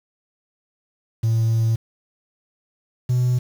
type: tone pair in turn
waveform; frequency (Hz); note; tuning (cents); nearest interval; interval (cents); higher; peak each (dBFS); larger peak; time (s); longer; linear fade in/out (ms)
triangle; 113.1 / 124.52; A2 / B2; +48 / +15; major second; 167; second; -13; neither; 1.23-1.76 / 3.09-3.39; first; 10
effects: tanh soft clip ceiling -11 dBFS + 7-bit